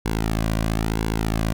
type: tone with flanger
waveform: sawtooth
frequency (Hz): 54.7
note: A1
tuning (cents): -9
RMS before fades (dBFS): -23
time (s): 0.05-1.53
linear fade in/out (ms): 10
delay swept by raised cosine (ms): 1.6 to 2.32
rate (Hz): 1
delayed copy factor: -0.65
effects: none